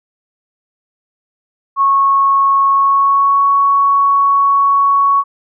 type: tone with pitch glide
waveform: sine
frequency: 1100 to 1114.7 Hz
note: C#6 to C#6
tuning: -14 to +9 cents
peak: -8 dBFS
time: 1.76-5.24 s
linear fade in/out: 50 ms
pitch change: +23 cents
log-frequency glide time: 2.71-3.46 s
effects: none